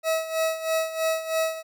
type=tone with tremolo; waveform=40% pulse; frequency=644 Hz; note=E5; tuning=41 cents flat; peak=-20 dBFS; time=0.03-1.63 s; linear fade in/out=50 ms; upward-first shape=sine; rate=3.1 Hz; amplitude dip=75%; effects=none